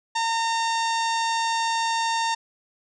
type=harmonic tone with a mistuned harmonic; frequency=913 Hz; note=A#5; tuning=36 cents flat; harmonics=1 / 2 / 3 / 4 / 5 / 6 / 7 / 8 / 9 / 10; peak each=-23 / -31 / -35 / -33 / -36 / -35 / -39 / -40 / -49 / -48 dBFS; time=0.15-2.35 s; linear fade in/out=10 ms; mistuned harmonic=6; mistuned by=+22 cents; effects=none